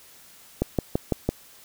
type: click train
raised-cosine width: 2 ms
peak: -8 dBFS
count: 5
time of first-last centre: 0.62-1.29 s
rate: 5.97 Hz
effects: white hiss -51 dBFS RMS until 1.64 s